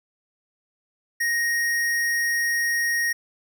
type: tone with hard clipping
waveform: sine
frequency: 1870 Hz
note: A#6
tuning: 5 cents sharp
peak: -22 dBFS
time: 1.2-3.13 s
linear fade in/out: 10 ms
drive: 18 dB
effects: none